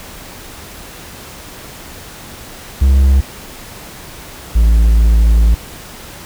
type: tone pair in turn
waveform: triangle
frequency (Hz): 67.1 / 55.77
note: C2 / A1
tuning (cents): +44 / +24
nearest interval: minor third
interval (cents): 320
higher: first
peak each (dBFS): -4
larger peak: neither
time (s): 2.81-3.21 / 4.55-5.55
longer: second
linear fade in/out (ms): 10
effects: pink hiss -33 dBFS RMS until 6.25 s

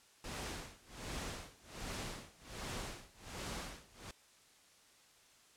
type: noise with tremolo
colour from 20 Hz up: pink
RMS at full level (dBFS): -42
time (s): 0.24-4.11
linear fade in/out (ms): 2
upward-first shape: sine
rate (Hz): 1.3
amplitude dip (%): 95
effects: white hiss -65 dBFS RMS until 5.56 s + low-pass 9000 Hz 12 dB/octave

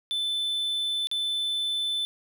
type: tone with dropouts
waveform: triangle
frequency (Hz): 3520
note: A7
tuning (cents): 0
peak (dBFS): -24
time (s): 0.11-2.05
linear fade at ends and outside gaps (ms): 0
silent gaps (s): 1.071-1.114
effects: none

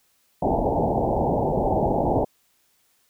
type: low-pass noise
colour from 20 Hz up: white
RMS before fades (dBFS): -22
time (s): 0.42-2.25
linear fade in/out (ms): 5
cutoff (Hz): 880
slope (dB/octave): 96
effects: white hiss -65 dBFS RMS until 3.09 s

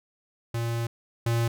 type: tone pair in turn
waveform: square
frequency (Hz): 116.54 / 116.54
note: A#2 / A#2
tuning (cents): 0 / 0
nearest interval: unison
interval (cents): 0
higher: neither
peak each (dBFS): -27 / -23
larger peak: second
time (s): 0.54-0.87 / 1.26-1.48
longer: first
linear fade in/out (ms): 5
effects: none

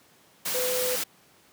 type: tone in noise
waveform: sine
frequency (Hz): 503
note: B4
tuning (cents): +32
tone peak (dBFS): -27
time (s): 0.54-0.96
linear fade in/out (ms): 10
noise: white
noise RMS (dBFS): -29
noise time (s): 0.45-1.04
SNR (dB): -1
effects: pink hiss -58 dBFS RMS until 1.52 s + high-pass 150 Hz 12 dB/octave

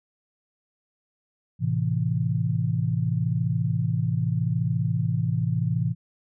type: chord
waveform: sine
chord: A minor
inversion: none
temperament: equal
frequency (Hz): 110 / 130.81 / 164.81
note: A2 / C3 / E3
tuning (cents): 0 / 0 / 0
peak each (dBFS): -26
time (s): 1.59-5.95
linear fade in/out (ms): 50
effects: none

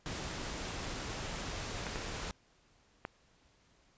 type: noise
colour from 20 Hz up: pink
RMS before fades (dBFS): -40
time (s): 0.06-2.31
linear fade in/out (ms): 0
type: clicks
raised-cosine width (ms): 0.5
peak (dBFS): -23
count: 3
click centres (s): 1.867 / 1.958 / 3.051
effects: pink hiss -68 dBFS RMS until 3.97 s + resampled to 16000 Hz

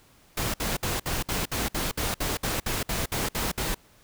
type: noise bursts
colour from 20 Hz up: pink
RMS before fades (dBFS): -28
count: 15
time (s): 0.37-3.746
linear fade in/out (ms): 5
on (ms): 170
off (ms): 59
effects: pink hiss -58 dBFS RMS until 4.03 s

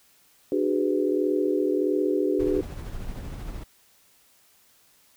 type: chord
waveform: sine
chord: G# half-diminished seventh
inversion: second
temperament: just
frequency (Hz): 299 / 373.8 / 415.3 / 498.4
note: D4 / F#4 / G#4 / B4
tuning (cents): +31 / +18 / 0 / +16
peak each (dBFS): -26 / -25 / -27 / -30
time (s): 0.52-2.61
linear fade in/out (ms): 2
type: noise with tremolo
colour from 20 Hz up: brown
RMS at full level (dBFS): -33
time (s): 2.39-3.64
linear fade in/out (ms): 10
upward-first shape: triangle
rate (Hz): 13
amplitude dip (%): 40
effects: white hiss -60 dBFS RMS until 5.16 s

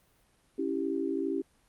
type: chord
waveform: sine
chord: C# diminished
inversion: none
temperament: equal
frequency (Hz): 277.2 / 329.6 / 392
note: C#4 / E4 / G4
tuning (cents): 0 / 0 / 0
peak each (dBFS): -33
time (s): 0.58-1.42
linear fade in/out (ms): 10
effects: pink hiss -67 dBFS RMS until 1.68 s + Opus 32 kbps

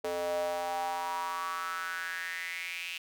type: tone with high-pass filter sweep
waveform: square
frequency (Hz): 87.3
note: F2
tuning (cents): 0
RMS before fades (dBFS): -35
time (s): 0.04-2.98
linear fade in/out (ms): 5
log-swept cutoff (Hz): 500 to 2700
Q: 6
effects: none

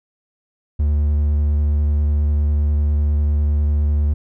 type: tone with vibrato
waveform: triangle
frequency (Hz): 73.8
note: D2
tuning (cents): +9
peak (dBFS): -12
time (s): 0.79-4.14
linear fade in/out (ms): 10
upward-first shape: sine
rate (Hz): 10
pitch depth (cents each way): 12
effects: none

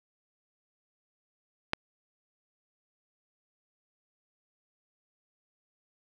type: click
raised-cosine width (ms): 0.3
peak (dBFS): -10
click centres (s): 1.734
effects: none

